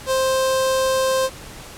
sawtooth tone with notch filter, 525 Hz, C5, 6 cents sharp, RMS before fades -19 dBFS, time 0.06-1.3 s, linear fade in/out 50 ms, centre 2100 Hz, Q 1.4, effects pink hiss -38 dBFS RMS until 1.77 s + low-pass 12000 Hz 12 dB/octave

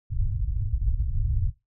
pink low-pass noise, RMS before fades -25 dBFS, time 0.1-1.52 s, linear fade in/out 20 ms, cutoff 120 Hz, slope 48 dB/octave, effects noise-tail reverb RT60 0.2 s tail -18 dB re dry

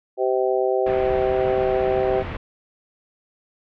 harmonic tone, 128.8 Hz, C3, 27 cents flat, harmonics 3 / 4 / 5 / 6, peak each -21 / -23 / -25 / -27 dBFS, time 0.17-2.24 s, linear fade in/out 50 ms
pink low-pass noise, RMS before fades -31 dBFS, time 0.86-2.37 s, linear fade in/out 5 ms, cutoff 2600 Hz, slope 24 dB/octave
effects none

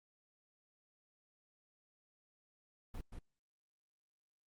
brown noise with echo, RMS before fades -43 dBFS, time 2.94-3.01 s, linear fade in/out 5 ms, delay 180 ms, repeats 1, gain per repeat -4 dB, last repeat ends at 3.19 s, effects Opus 32 kbps

